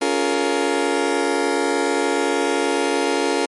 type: chord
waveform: 30% pulse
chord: Bb minor seventh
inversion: first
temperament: just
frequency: 279.7 / 349.6 / 419.5 / 466.2 Hz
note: Db4 / F4 / Ab4 / Bb4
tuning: +16 / +2 / +17 / 0 cents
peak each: -21 dBFS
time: 0.01-3.46 s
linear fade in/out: 10 ms
effects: MP3 48 kbps